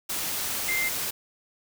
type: tone in noise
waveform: sine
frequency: 2093 Hz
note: C7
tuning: in tune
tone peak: -25 dBFS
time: 0.68-0.89 s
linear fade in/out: 10 ms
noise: white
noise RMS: -30 dBFS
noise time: 0.09-1.11 s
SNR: +2 dB
effects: none